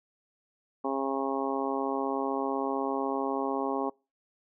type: harmonic tone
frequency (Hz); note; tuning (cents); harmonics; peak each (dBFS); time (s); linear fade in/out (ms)
135.9; C#3; -34; 2 / 3 / 4 / 5 / 6 / 7 / 8; -33 / -34 / -36 / -38 / -35 / -38 / -37; 0.84-3.9; 10
effects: noise-tail reverb RT60 0.3 s tail -26 dB re dry